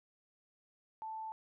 sine tone, 880 Hz, A5, in tune, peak -40 dBFS, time 1.02-1.32 s, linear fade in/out 0 ms, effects none

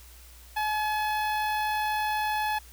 sawtooth tone with notch filter, 852 Hz, G#5, 44 cents sharp, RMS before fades -28 dBFS, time 0.56-2.59 s, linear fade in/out 10 ms, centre 7400 Hz, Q 0.58, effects added 60 Hz sine -49 dBFS peak until 2.72 s + white hiss -53 dBFS RMS until 2.72 s

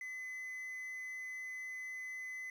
triangle tone with quantisation, 2024 Hz, B6, 42 cents sharp, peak -40 dBFS, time 0.01-2.5 s, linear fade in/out 2 ms, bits 11, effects none

